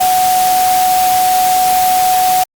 sine tone in noise, 740 Hz, F#5, in tune, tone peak -9 dBFS, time 0-2.44 s, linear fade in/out 10 ms, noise white, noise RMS -19 dBFS, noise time 0-2.44 s, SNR +7 dB, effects Opus 48 kbps

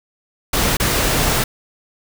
pink noise with dropouts, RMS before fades -17 dBFS, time 0.53-1.44 s, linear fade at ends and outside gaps 5 ms, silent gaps 0.77-0.799 s, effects none

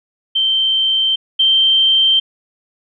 sine tone pair in turn, 3121 / 3134 Hz, G7 / G7, -8 / -1 cents, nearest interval unison, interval 7 cents, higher second, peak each -12 / -9 dBFS, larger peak second, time 0.35-1.16 / 1.39-2.2 s, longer neither, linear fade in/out 10 ms, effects none

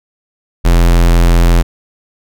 square tone, 42.74 Hz, F1, 37 cents flat, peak -6 dBFS, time 0.64-1.63 s, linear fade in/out 20 ms, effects none

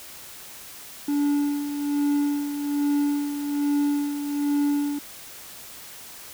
triangle tone with tremolo, 288.8 Hz, D4, 29 cents flat, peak -17 dBFS, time 1.08-4.99 s, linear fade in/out 5 ms, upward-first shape sine, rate 1.2 Hz, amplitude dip 60%, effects white hiss -42 dBFS RMS until 6.33 s

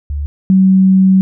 sine tone pair in turn, 72.2 / 189.6 Hz, D2 / F#3, -29 / +43 cents, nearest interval octave + perfect fourth, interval 1672 cents, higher second, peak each -16 / -5 dBFS, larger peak second, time 0.1-0.26 / 0.5-1.21 s, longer second, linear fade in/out 0 ms, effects none

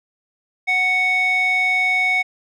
square tone with band-pass filter, 740 Hz, F#5, in tune, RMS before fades -18 dBFS, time 0.67-2.23 s, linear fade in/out 20 ms, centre 2000 Hz, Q 5.4, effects none

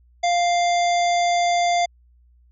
harmonic tone with a mistuned harmonic, 698.5 Hz, F5, in tune, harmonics 1 / 3 / 5 / 7 / 9 / 10, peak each -17 / -27 / -31 / -34 / -36 / -37 dBFS, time 0.23-1.86 s, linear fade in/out 10 ms, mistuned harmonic 7, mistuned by -46 cents, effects added 60 Hz sine -52 dBFS peak until 2.51 s

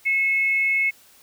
sine tone pair together, 2179 / 2600 Hz, C#7 / E7, -30 / -24 cents, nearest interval minor third, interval 306 cents, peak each -18 / -30 dBFS, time 0.05-0.91 s, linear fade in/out 20 ms, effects white hiss -53 dBFS RMS until 1.22 s

